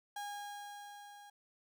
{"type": "tone with level ramp", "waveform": "35% pulse", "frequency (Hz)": 818, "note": "G#5", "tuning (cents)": -26, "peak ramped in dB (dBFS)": [-38, -52], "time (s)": [0.16, 1.3], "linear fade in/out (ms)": 5, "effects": []}